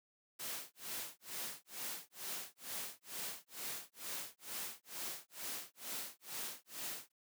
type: noise with tremolo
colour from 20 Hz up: white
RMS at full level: -42 dBFS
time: 0.39-7.12 s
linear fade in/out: 10 ms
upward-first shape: sine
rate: 2.2 Hz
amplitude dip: 100%
effects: high-pass 150 Hz 12 dB/octave